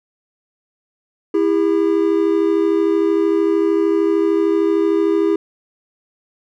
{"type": "tone pair together", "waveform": "triangle", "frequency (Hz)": [329.6, 402.8], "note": ["E4", "G4"], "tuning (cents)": [0, 47], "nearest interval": "minor third", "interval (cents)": 347, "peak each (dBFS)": -14, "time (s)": [1.34, 5.36], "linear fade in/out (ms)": 5, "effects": []}